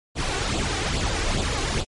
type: noise with flanger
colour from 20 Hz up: pink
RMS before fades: -24 dBFS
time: 0.15-1.85 s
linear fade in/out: 50 ms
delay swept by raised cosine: 0.25 to 2.65 ms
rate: 2.4 Hz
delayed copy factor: +0.65
effects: low-pass 7000 Hz 12 dB/octave + MP3 48 kbps